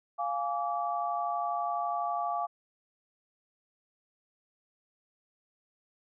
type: chord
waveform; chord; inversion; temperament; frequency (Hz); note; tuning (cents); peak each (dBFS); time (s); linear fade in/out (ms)
sine; D diminished; first; equal with one note detuned; 698.5 / 830.6 / 1154.5; F5 / Ab5 / D6; 0 / 0 / -30; -32 / -35 / -34; 0.18-2.47; 20
effects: none